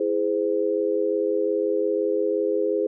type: chord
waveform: sine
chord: E augmented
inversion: none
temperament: equal with one note detuned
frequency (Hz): 329.6 / 415.3 / 512.8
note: E4 / G#4 / B#4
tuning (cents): 0 / 0 / -35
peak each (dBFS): -27 / -23 / -25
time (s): 0-2.87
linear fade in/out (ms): 5
effects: none